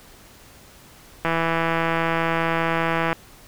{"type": "click train", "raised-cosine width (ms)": 0.5, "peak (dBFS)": -7, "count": 311, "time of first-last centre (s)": [1.25, 3.129], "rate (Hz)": 165, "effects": ["pink hiss -48 dBFS RMS until 3.47 s"]}